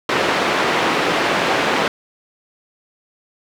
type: band-pass noise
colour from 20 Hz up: pink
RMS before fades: -18 dBFS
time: 0.09-1.88 s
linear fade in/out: 2 ms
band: 320 to 2900 Hz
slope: 12 dB/octave
effects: none